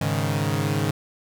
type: chord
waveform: sawtooth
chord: Ab suspended fourth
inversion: none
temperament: equal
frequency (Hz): 103.83 / 138.59 / 155.56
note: Ab2 / Db3 / Eb3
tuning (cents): 0 / 0 / 0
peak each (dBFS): -22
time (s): 0.01-0.91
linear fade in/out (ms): 5
effects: none